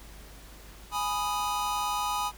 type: chord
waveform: square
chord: G# minor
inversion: none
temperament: equal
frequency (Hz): 830.6 / 987.8 / 1244.5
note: G#5 / B5 / D#6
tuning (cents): 0 / 0 / 0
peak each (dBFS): -33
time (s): 0.91-2.32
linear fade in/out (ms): 50
effects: added 50 Hz sine -48 dBFS peak until 2.37 s + pink hiss -51 dBFS RMS until 2.37 s